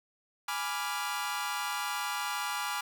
sawtooth chord, G# diminished seventh, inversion none, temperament equal, 830.6 / 987.8 / 1174.7 / 1396.9 Hz, G#5 / B5 / D6 / F6, 0 / 0 / 0 / 0 cents, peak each -34 dBFS, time 0.48-2.81 s, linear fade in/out 5 ms, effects none

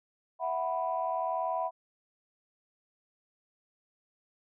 sine chord, E suspended second, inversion none, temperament equal, 659.3 / 740 / 987.8 Hz, E5 / F#5 / B5, 0 / 0 / 0 cents, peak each -33 dBFS, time 0.39-1.71 s, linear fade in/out 50 ms, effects tanh soft clip ceiling -19 dBFS

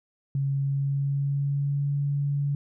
sine tone with pitch glide, 138.1 to 142.31 Hz, C#3 to C#3, -6 to +46 cents, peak -23 dBFS, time 0.35-2.55 s, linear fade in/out 2 ms, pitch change +52 cents, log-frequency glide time 0.53-1.94 s, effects none

